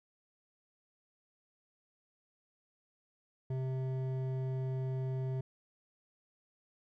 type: tone with hard clipping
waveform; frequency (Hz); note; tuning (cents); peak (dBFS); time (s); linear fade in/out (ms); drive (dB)
triangle; 130.81; C3; 0; -35; 3.5-5.41; 5; 14
effects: none